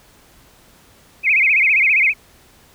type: tone with vibrato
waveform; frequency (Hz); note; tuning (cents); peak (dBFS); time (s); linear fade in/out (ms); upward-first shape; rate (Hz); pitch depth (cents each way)
sine; 2317; D7; -24; -11; 1.23-2.14; 50; sine; 15; 190
effects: pink hiss -50 dBFS RMS until 2.74 s